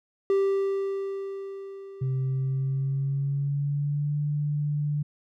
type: tone with exponential decay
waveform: triangle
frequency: 391.8 Hz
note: G4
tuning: 1 cent flat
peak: -17 dBFS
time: 0.3-3.48 s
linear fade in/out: 1 ms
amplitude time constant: 690 ms
type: tone with pitch glide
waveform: sine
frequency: 131.3 to 147.38 Hz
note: C3 to D3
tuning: +6 to +6 cents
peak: -24 dBFS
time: 2.01-5.03 s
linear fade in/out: 10 ms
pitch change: +200 cents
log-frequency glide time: 2.14-4.18 s
effects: none